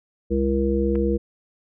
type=harmonic tone; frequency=67.7 Hz; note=C#2; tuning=40 cents flat; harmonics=1 / 3 / 5 / 7; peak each=-24 / -24 / -24 / -24 dBFS; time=0.3-1.18 s; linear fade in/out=20 ms
type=clicks; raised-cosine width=0.5 ms; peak=-26 dBFS; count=2; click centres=0.954 / 0.957 s
effects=none